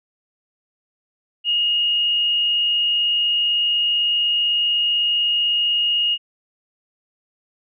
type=tone with frequency modulation; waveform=sine; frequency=2862 Hz; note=F7; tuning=42 cents sharp; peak=-16 dBFS; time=1.44-6.18 s; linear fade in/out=50 ms; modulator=75.9 Hz; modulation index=0.48; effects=none